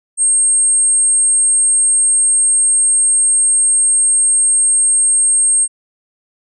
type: tone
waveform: sine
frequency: 8500 Hz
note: C9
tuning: 26 cents sharp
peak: -9 dBFS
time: 0.17-5.68 s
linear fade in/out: 50 ms
effects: none